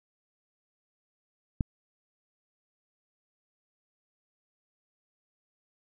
click, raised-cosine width 5 ms, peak -14 dBFS, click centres 1.608 s, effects none

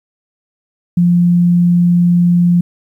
sine tone, 174.61 Hz, F3, in tune, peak -7 dBFS, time 0.97-2.61 s, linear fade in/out 5 ms, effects 8-bit

